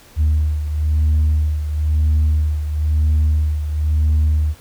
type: beating tone pair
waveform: sine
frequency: 76.2 / 77.2 Hz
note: D#2 / D#2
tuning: -36 / -13 cents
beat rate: 1 Hz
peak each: -13 / -19 dBFS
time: 0.16-4.55 s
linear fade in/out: 50 ms
effects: tanh soft clip ceiling -10 dBFS + pink hiss -46 dBFS RMS until 4.6 s